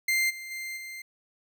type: tone with level steps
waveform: 40% pulse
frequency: 2093 Hz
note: C7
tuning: in tune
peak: -22 / -37 / -33 / -37 dBFS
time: 0.08-1.02 s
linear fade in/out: 5 ms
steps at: 0.29 / 0.5 / 0.76 s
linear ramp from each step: 20 ms
effects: none